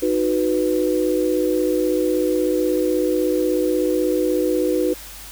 sine chord, B major, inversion first, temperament equal with one note detuned, 311.1 / 367.4 / 493.9 Hz, D#4 / F#4 / B4, 0 / -12 / 0 cents, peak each -21 dBFS, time 0.02-4.94 s, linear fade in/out 10 ms, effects added 50 Hz sine -42 dBFS peak until 5.31 s + white hiss -38 dBFS RMS until 5.31 s

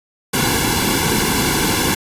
pink noise with comb filter, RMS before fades -17 dBFS, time 0.33-1.95 s, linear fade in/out 10 ms, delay 1.6 ms, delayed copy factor -0.9, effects resampled to 32000 Hz

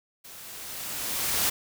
white noise with level ramp, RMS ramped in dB -46 to -24 dBFS, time 0.24-1.5 s, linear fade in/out 10 ms, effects none

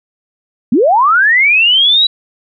sine linear sweep, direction up, 200 to 3951 Hz, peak -6 dBFS, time 0.72-2.07 s, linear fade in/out 5 ms, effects none

